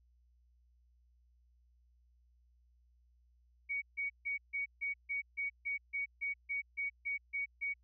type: tone bursts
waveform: sine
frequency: 2244 Hz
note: C#7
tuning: 21 cents sharp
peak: -34 dBFS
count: 15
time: 3.69-7.74 s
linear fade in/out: 20 ms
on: 130 ms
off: 150 ms
effects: added 60 Hz sine -66 dBFS peak until 7.83 s